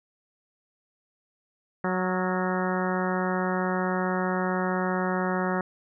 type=harmonic tone with a mistuned harmonic; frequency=184.5 Hz; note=F#3; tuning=5 cents flat; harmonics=1 / 2 / 3 / 4 / 5 / 6 / 7 / 8 / 9 / 10; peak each=-28 / -31 / -33 / -34 / -35 / -36 / -36 / -37 / -38 / -38 dBFS; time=1.84-5.61 s; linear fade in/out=2 ms; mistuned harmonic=8; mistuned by=-49 cents; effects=none